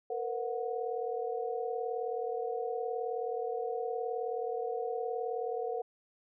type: tone cluster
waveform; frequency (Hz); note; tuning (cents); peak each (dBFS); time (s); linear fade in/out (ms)
sine; 459.3 / 498.4 / 732; A#4 / B4 / F#5; -26 / +16 / -19; -35 / -38 / -38; 0.1-5.82; 5
effects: none